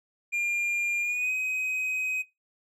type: tone with pitch glide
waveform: triangle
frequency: 2400 to 2521 Hz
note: D7 to D#7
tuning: +37 to +22 cents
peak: -24 dBFS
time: 0.32-2.23 s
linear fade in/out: 20 ms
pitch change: +85 cents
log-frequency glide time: 1.01-1.32 s
effects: noise-tail reverb RT60 0.2 s tail -18 dB re dry